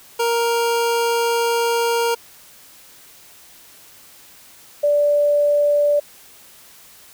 25% pulse / sine tone pair in turn, 467.2 / 583.9 Hz, A#4 / D5, +4 / -10 cents, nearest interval major third, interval 386 cents, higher second, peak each -13 dBFS, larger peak neither, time 0.19-2.15 / 4.83-6 s, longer first, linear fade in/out 10 ms, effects white hiss -46 dBFS RMS until 7.13 s

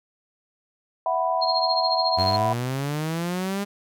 sine chord, E suspended second, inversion none, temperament just, 659.3 / 741.7 / 988.9 Hz, E5 / F#5 / B5, 0 / +4 / +2 cents, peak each -25 dBFS, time 1.06-2.53 s, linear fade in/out 2 ms
sine tone with tremolo, 4234 Hz, C8, 20 cents sharp, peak -20 dBFS, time 1.41-2.37 s, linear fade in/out 20 ms, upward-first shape triangle, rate 14 Hz, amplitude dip 90%
sawtooth linear sweep, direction up, 89 to 203.7 Hz, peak -21 dBFS, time 2.17-3.65 s, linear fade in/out 20 ms
effects none

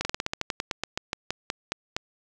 slowing click train, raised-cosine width 0.2 ms, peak -10 dBFS, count 18, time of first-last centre 0.01-1.965 s, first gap 40 ms, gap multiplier 1.12, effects none

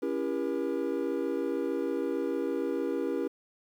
triangle chord, C# diminished seventh, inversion none, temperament just, 277.2 / 332.6 / 399.1 / 479 Hz, C#4 / E4 / G4 / Bb4, 0 / +16 / +31 / +47 cents, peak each -32 dBFS, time 0.02-3.28 s, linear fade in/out 10 ms, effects 10-bit

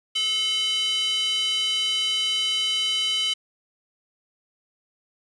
square tone with high-pass filter, 434 Hz, A4, 24 cents flat, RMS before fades -24 dBFS, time 0.15-3.34 s, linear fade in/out 10 ms, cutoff 3000 Hz, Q 5.8, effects resampled to 24000 Hz + 9-bit

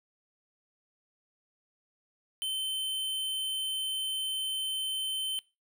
square tone, 3081 Hz, G7, 31 cents flat, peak -31 dBFS, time 2.42-5.39 s, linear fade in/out 0 ms, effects noise-tail reverb RT60 0.3 s tail -24 dB re dry

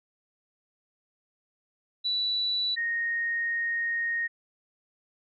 sine tone pair in turn, 3951 / 1860.5 Hz, B7 / A#6, 0 / -4 cents, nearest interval octave + minor second, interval 1304 cents, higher first, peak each -25 / -26 dBFS, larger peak first, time 2.04-2.76 / 2.76-4.28 s, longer second, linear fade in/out 20 ms, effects none

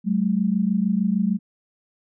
sine tone pair together, 188.73 / 215.3 Hz, F#3 / A3, +35 / -37 cents, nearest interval major second, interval 228 cents, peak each -21 dBFS, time 0.04-1.39 s, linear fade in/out 50 ms, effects none

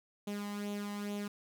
sawtooth tone with flanger, 204.9 Hz, G#3, 23 cents flat, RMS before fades -39 dBFS, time 0.27-1.28 s, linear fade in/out 5 ms, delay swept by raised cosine 0.29 to 1.03 ms, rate 2.3 Hz, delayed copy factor +0.6, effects none

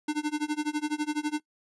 square tone with tremolo, 300.4 Hz, D4, 39 cents sharp, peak -25 dBFS, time 0.08-1.4 s, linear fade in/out 5 ms, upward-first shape sine, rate 12 Hz, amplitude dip 95%, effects noise-tail reverb RT60 0.1 s tail -22 dB re dry + resampled to 24000 Hz

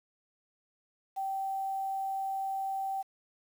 sine tone with quantisation, 776 Hz, G5, 18 cents flat, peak -31 dBFS, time 1.16-3.03 s, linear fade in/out 20 ms, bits 9, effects none

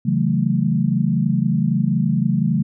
sine chord, F# minor seventh, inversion second, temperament equal with one note detuned, 138.59 / 164.81 / 188.78 / 220 Hz, C#3 / E3 / F#3 / A3, 0 / 0 / +35 / 0 cents, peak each -21 dBFS, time 0.05-2.63 s, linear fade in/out 10 ms, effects none

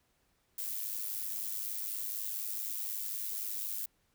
violet noise with amplitude modulation, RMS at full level -35 dBFS, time 0.58-3.86 s, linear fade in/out 5 ms, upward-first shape sine, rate 104 Hz, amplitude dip 60%, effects pink hiss -74 dBFS RMS until 4.14 s

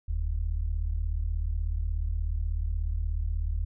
sine tone pair together, 41.24 / 77.78 Hz, E1 / D#2, +2 / 0 cents, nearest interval major seventh, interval 1098 cents, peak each -28 / -30 dBFS, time 0.08-3.65 s, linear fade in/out 10 ms, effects none

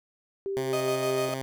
sine tone with pitch glide, 392 to 395.4 Hz, G4 to G4, 0 to +15 cents, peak -28 dBFS, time 0.46-1.29 s, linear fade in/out 0 ms, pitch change +15 cents, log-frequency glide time 0.73-1.08 s
10% pulse tone, 132.9 Hz, C3, 27 cents sharp, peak -23 dBFS, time 0.57-1.42 s, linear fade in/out 0 ms
35% pulse tone with tremolo, 622 Hz, D#5, 1 cent flat, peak -26 dBFS, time 0.73-1.34 s, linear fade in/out 2 ms, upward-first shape square, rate 6.7 Hz, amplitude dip 35%
effects none

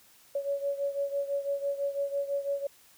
sine beating tone pair, 560 / 566 Hz, C#5 / C#5, +18 / +36 cents, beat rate 6 Hz, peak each -30 / -34 dBFS, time 0.35-2.67 s, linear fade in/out 5 ms, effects white hiss -59 dBFS RMS until 2.97 s

